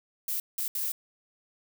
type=noise bursts at uneven times; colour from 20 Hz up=violet; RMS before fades=-31 dBFS; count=3; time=0.28-0.4 / 0.58-0.68 / 0.75-0.92 s; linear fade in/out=2 ms; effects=none